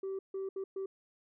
sine tone bursts at uneven times, 386 Hz, G4, 27 cents flat, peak -33 dBFS, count 4, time 0.03-0.19 / 0.34-0.49 / 0.56-0.64 / 0.76-0.86 s, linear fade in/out 5 ms, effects tanh soft clip ceiling -33 dBFS

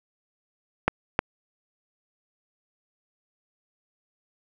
clicks, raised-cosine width 0.5 ms, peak -4 dBFS, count 2, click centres 0.88 / 1.191 s, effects none

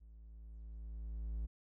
triangle tone with level ramp, 55 Hz, A1, in tune, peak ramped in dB -53 to -34 dBFS, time 0-1.47 s, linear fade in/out 20 ms, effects none

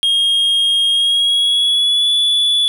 triangle tone with pitch glide, 3248 to 3439 Hz, G#7 to A7, -39 to -40 cents, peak -10 dBFS, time 0.03-2.68 s, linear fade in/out 0 ms, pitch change +99 cents, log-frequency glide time 0.91-2.11 s, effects none

